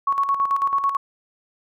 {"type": "tone with tremolo", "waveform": "sine", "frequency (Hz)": 1108.7, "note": "C#6", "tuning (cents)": 0, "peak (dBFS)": -16, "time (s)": [0.07, 0.97], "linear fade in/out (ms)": 5, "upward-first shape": "square", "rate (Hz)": 9.1, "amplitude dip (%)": 60, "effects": []}